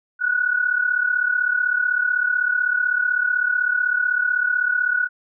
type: tone pair together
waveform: sine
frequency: 1460.1 / 1496 Hz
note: F#6 / F#6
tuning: -23 / +19 cents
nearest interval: unison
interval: 42 cents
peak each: -19 / -22 dBFS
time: 0.19-5.09 s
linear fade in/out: 50 ms
effects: none